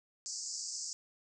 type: band-pass noise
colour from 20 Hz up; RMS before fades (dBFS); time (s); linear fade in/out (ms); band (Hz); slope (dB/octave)
white; -41; 0.26-0.93; 0; 4700 to 7800; 96
effects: none